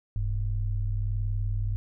sine tone pair together, 40.44 / 101.9 Hz, E1 / G#2, -32 / -32 cents, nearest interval octave + major third, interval 1600 cents, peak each -28 dBFS, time 0.16-1.76 s, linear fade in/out 0 ms, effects none

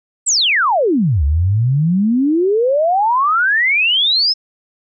sine exponential two-way sweep, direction down then up, 8320 to 68.2 to 5310 Hz, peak -11 dBFS, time 0.26-4.34 s, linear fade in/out 20 ms, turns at 1.24 s, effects none

